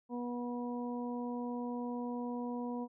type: harmonic tone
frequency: 242.8 Hz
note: B3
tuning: 29 cents flat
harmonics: 1 / 2 / 3 / 4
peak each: -37 / -43 / -48 / -46 dBFS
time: 0.09-2.88 s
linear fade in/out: 50 ms
effects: none